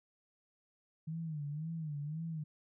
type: tone with vibrato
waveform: sine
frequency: 154.4 Hz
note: D#3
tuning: 13 cents flat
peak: -37 dBFS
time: 1.07-2.44 s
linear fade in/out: 10 ms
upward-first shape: sine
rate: 1.9 Hz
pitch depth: 120 cents each way
effects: none